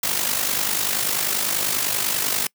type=noise with amplitude modulation; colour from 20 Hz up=white; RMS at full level=-20 dBFS; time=0.03-2.47 s; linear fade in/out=5 ms; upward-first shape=sine; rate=50.2 Hz; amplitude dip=60%; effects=noise-tail reverb RT60 0.1 s tail -25 dB re dry + high-pass 100 Hz 12 dB/octave